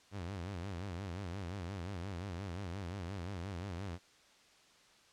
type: tone with vibrato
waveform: sawtooth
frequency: 92.5 Hz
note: F#2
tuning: in tune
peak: -36 dBFS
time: 0.11-3.99 s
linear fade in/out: 50 ms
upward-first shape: sine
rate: 5.7 Hz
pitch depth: 170 cents each way
effects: white hiss -64 dBFS RMS until 5.12 s + low-pass 6000 Hz 12 dB/octave